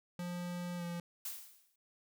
square tone with pitch glide, 176.2 to 172.57 Hz, F3 to F3, +16 to -20 cents, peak -39 dBFS, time 0.19-1 s, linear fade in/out 2 ms, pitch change -36 cents, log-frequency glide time 0.77-0.83 s
blue noise with exponential decay, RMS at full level -39 dBFS, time 1.25-1.76 s, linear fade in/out 5 ms, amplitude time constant 110 ms
effects none

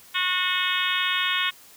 harmonic tone with a mistuned harmonic, 364.9 Hz, F#4, 24 cents flat, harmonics 3 / 4 / 5 / 6 / 7 / 8 / 9 / 10, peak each -30 / -30 / -30 / -30 / -30 / -30 / -30 / -30 dBFS, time 0.14-1.51 s, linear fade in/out 20 ms, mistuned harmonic 8, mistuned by +16 cents, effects white hiss -50 dBFS RMS until 1.76 s

